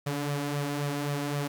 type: tone with flanger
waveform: sawtooth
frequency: 144.1 Hz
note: D3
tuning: 33 cents flat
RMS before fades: -31 dBFS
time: 0.06-1.48 s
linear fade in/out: 10 ms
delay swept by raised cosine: 1.6 to 4.1 ms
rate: 3.8 Hz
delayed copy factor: +0.55
effects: 10-bit